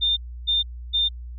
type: tone bursts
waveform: sine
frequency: 3612 Hz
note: A7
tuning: 45 cents sharp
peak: -18 dBFS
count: 3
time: 0.01-1.09 s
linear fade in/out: 20 ms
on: 160 ms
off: 300 ms
effects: added 60 Hz sine -33 dBFS peak until 1.38 s